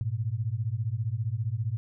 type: beating tone pair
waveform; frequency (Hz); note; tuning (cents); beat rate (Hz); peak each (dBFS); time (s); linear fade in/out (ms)
sine; 104.3 / 119.3; G#2 / A#2; +8 / +41; 15; -30 / -30; 0.01-1.77; 0
effects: none